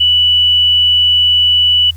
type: tone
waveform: sine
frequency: 2960 Hz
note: F#7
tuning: in tune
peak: -7 dBFS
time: 0-1.91 s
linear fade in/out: 10 ms
effects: added 82 Hz sine -27 dBFS peak until 1.96 s + white hiss -47 dBFS RMS until 1.96 s